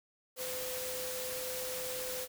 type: tone in noise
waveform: sine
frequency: 509 Hz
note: C5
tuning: 48 cents flat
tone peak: -40 dBFS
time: 0.36-2.28 s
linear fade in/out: 50 ms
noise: white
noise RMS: -40 dBFS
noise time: 0.36-2.28 s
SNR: -3 dB
effects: none

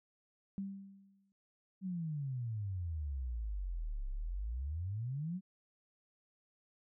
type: tone with exponential decay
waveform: sine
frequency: 196 Hz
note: G3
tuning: in tune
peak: -35 dBFS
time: 0.58-1.32 s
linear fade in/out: 0 ms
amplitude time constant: 160 ms
type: exponential two-way sweep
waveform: sine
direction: down then up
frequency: 195.1 to 32.51 to 195.1 Hz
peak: -36 dBFS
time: 1.81-5.41 s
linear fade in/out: 50 ms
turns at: 4.09 s
effects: none

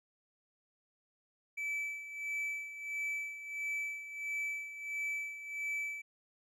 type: tone with tremolo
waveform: triangle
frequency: 2309 Hz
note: D7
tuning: 30 cents flat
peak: -32 dBFS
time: 1.57-6.02 s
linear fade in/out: 10 ms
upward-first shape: sine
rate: 1.5 Hz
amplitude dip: 70%
effects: none

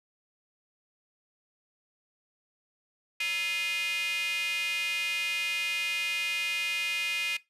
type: tone with high-pass filter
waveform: square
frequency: 190 Hz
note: F#3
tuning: 46 cents sharp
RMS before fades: -30 dBFS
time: 3.2-7.37 s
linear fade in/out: 5 ms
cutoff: 2400 Hz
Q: 7.7
effects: noise-tail reverb RT60 0.2 s tail -20 dB re dry + resampled to 32000 Hz

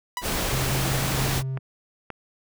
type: tone with exponential decay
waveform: sawtooth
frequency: 984 Hz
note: B5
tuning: 7 cents flat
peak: -20 dBFS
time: 0.17-0.3 s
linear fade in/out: 1 ms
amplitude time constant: 27 ms
type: noise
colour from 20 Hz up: pink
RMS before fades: -26 dBFS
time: 0.21-1.43 s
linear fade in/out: 50 ms
type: tone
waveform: triangle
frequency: 132.4 Hz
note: C3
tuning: 21 cents sharp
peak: -24 dBFS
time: 0.51-1.59 s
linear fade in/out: 20 ms
type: clicks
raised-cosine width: 0.5 ms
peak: -19 dBFS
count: 3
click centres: 0.989 / 1.574 / 2.103 s
effects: none

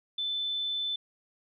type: tone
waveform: sine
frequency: 3520 Hz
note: A7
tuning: in tune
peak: -29 dBFS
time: 0.18-0.96 s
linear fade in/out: 5 ms
effects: none

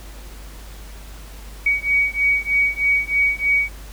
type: beating tone pair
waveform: sine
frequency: 2255 / 2258.2 Hz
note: C#7 / C#7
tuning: +29 / +32 cents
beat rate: 3.2 Hz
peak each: -19 dBFS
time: 1.66-3.69 s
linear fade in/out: 5 ms
effects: added 50 Hz sine -35 dBFS peak until 3.92 s + pink hiss -43 dBFS RMS until 3.92 s

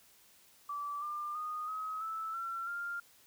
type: tone with pitch steps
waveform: sine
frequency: 1159 / 1195.7 / 1233.6 / 1272.7 / 1313 / 1354.6 / 1397.5 Hz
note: D6 / D6 / D#6 / D#6 / E6 / E6 / F6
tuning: -23 / +31 / -15 / +39 / -7 / +47 / +1 cents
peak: -36 dBFS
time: 0.69-3 s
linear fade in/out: 5 ms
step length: 330 ms
effects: white hiss -63 dBFS RMS until 3.26 s

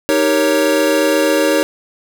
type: chord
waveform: square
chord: Eb dominant seventh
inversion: none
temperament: equal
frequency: 311.1 / 392 / 466.2 / 554.4 Hz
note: Eb4 / G4 / Bb4 / Db5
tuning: 0 / 0 / 0 / 0 cents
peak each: -17 / -21 / -20 / -16 dBFS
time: 0.09-1.63 s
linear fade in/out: 0 ms
effects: none

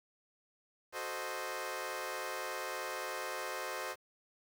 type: chord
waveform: 15% pulse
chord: F# diminished seventh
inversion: none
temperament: equal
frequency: 370 / 440 / 523.3 / 622.3 Hz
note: F#4 / A4 / C5 / Eb5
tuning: 0 / 0 / 0 / 0 cents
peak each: -39 / -39 / -35 / -37 dBFS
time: 0.92-3.96 s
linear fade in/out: 50 ms
effects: 10-bit

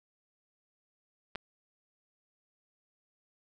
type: clicks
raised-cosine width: 0.3 ms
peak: -27 / -20 dBFS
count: 2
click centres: 1.352 / 1.357 s
effects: none

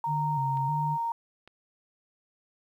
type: tone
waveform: sine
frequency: 927 Hz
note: A#5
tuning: 10 cents flat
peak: -27 dBFS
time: 0.04-1.12 s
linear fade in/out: 2 ms
type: tone with vibrato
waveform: sine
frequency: 142.6 Hz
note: C#3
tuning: 49 cents sharp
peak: -29 dBFS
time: 0.06-0.98 s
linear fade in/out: 50 ms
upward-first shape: square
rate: 1.6 Hz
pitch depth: 82 cents each way
type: clicks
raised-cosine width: 0.3 ms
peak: -34 dBFS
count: 2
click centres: 0.572 / 1.476 s
effects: 10-bit

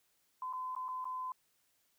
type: tone with dropouts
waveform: sine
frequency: 1021 Hz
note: C6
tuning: 43 cents flat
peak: -37 dBFS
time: 0.42-1.32 s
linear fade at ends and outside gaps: 2 ms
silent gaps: 0.528-0.534 / 0.751-0.763 / 0.883-0.887 / 1.044-1.053 s
effects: white hiss -75 dBFS RMS until 1.98 s

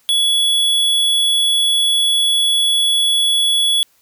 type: tone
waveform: square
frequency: 3385 Hz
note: G#7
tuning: 32 cents sharp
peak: -13 dBFS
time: 0.09-3.83 s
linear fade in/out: 0 ms
effects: white hiss -57 dBFS RMS until 4.01 s

